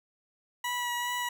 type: tone with vibrato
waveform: 20% pulse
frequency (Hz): 972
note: B5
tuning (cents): -28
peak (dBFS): -25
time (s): 0.64-1.29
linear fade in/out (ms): 5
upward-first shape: sine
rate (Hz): 2.5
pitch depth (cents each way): 14
effects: none

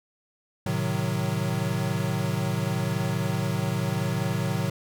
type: chord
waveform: square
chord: A diminished seventh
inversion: none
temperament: equal with one note detuned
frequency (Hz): 110 / 130.81 / 154.67 / 185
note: A2 / C3 / Eb3 / Gb3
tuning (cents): 0 / 0 / -10 / 0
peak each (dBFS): -31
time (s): 0.66-4.7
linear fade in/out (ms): 5
effects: none

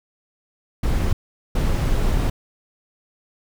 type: noise bursts at uneven times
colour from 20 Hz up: brown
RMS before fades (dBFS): -19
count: 2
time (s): 0.83-1.13 / 1.55-2.3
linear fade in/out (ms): 5
effects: none

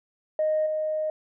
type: tone with level steps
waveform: sine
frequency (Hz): 620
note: D#5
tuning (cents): -6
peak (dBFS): -20 / -24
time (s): 0.39-1.1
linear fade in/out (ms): 2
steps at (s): 0.66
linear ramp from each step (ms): 5
effects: tanh soft clip ceiling -17 dBFS

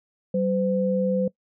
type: tone pair together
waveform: sine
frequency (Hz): 191.03 / 510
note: G3 / C5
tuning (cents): -44 / -44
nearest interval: octave + perfect fourth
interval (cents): 1700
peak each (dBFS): -23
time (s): 0.34-1.28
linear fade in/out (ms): 5
effects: noise-tail reverb RT60 0.1 s tail -21 dB re dry

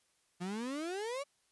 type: exponential sweep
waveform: 35% pulse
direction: up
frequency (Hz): 171.8 to 583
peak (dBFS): -35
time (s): 0.4-1.24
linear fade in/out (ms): 20
effects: white hiss -74 dBFS RMS until 1.51 s + resampled to 24000 Hz

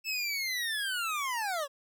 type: linear sweep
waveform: 25% pulse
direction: down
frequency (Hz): 2645 to 537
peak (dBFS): -27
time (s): 0.04-1.68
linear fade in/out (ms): 50
effects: none

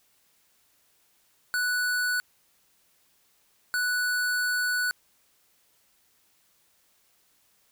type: tone pair in turn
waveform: square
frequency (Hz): 1480 / 1480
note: F#6 / F#6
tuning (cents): 0 / 0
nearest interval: unison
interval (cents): 0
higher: neither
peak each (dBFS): -25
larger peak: neither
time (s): 1.54-2.2 / 3.74-4.91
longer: second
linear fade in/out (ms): 0
effects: white hiss -66 dBFS RMS until 7.71 s

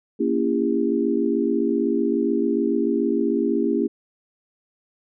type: chord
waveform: sine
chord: A# diminished seventh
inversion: none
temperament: just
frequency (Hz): 233.1 / 279.7 / 335.6 / 402.8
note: A#3 / C#4 / E4 / G4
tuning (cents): 0 / +16 / +31 / +47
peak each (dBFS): -24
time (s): 0.19-3.88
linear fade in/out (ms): 20
effects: none

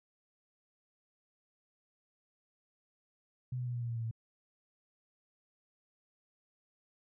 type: tone with pitch steps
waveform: sine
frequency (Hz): 126 / 124.05 / 122.13 / 120.24 / 118.38 / 116.55 / 114.74 / 112.97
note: B2 / B2 / B2 / B2 / A#2 / A#2 / A#2 / A2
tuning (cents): +35 / +8 / -19 / -46 / +27 / 0 / -27 / +46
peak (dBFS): -34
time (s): 3.52-4.112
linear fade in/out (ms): 5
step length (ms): 74
effects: none

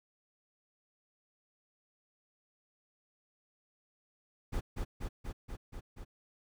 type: noise with echo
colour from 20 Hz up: brown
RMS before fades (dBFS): -34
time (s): 4.52-4.61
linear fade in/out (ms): 20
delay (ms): 240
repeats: 6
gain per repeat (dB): -2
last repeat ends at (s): 6.05
effects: none

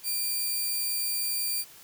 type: tone pair together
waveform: 5% pulse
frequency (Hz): 2398 / 4670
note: D7 / D8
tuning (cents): +36 / -11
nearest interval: octave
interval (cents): 1153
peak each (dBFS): -26 / -21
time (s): 0.03-1.65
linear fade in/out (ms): 50
effects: white hiss -51 dBFS RMS until 1.83 s

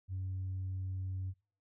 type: tone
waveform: sine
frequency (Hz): 94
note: F#2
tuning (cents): +28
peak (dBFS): -34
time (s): 0.08-1.34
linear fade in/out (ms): 50
effects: noise-tail reverb RT60 0.4 s tail -24 dB re dry + tanh soft clip ceiling -33 dBFS

